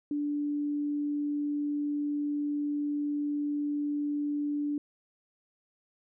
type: tone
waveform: sine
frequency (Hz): 292.1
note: D4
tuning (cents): -9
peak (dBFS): -28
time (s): 0.11-4.78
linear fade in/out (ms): 2
effects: none